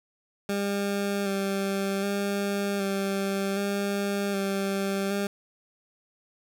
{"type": "tone with vibrato", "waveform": "20% pulse", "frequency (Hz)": 198.3, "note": "G3", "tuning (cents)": 20, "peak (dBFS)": -21, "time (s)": [0.49, 5.27], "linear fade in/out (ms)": 2, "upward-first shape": "square", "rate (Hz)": 0.65, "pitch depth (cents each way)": 19, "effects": []}